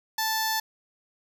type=tone with notch filter; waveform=10% pulse; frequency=880 Hz; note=A5; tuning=in tune; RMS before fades=-27 dBFS; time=0.18-0.6 s; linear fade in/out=5 ms; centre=2800 Hz; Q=1.2; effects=none